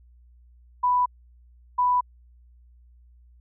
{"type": "tone bursts at uneven times", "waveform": "sine", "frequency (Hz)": 990, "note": "B5", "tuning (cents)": 4, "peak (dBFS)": -18, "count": 2, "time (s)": [[0.83, 1.06], [1.78, 2.01]], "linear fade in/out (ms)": 10, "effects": ["added 60 Hz sine -51 dBFS peak until 3.4 s"]}